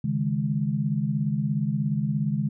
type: chord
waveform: sine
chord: C# suspended second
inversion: none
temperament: equal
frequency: 138.59 / 155.56 / 207.7 Hz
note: C#3 / D#3 / G#3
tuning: 0 / 0 / 0 cents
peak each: -27 dBFS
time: 0.04-2.49 s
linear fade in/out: 5 ms
effects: none